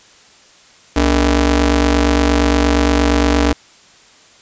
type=ring-modulated tone; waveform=sawtooth; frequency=177.4 Hz; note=F3; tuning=27 cents sharp; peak=-4 dBFS; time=0.96-3.53 s; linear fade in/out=5 ms; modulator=113 Hz; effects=white hiss -46 dBFS RMS until 4.41 s + resampled to 16000 Hz